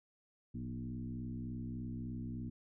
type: tone with frequency modulation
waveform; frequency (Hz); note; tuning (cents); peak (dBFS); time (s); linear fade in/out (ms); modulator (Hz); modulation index
sine; 170.7; F3; -39; -39; 0.54-2.5; 10; 63.4; 1.7
effects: none